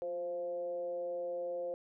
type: tone with frequency modulation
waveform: sine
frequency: 523.3 Hz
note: C5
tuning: in tune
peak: -35 dBFS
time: 0.02-1.74 s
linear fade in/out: 0 ms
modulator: 169 Hz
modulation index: 0.49
effects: none